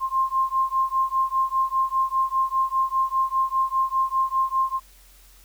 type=beating tone pair; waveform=sine; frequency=1056 / 1061 Hz; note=C6 / C6; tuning=+16 / +24 cents; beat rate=5 Hz; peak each=-23 dBFS; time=0-4.8 s; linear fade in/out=50 ms; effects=added 45 Hz sine -51 dBFS peak until 5.44 s + white hiss -54 dBFS RMS until 5.44 s